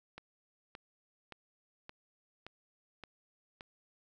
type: click train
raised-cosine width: 0.3 ms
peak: -30 dBFS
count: 7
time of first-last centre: 0.18-3.609 s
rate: 1.75 Hz
effects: none